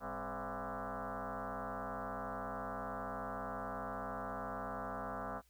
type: tone with frequency modulation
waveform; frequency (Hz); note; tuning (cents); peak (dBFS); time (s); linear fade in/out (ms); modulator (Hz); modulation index
sine; 262.6; C4; +6; -39; 0-5.42; 50; 154; 7.6
effects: added 60 Hz sine -70 dBFS peak until 5.49 s + white hiss -73 dBFS RMS until 5.49 s